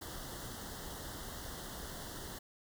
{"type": "band-stop noise", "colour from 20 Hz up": "pink", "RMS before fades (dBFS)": -45, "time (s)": [0.01, 2.39], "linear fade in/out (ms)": 10, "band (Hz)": [2000, 2900], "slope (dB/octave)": 96, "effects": []}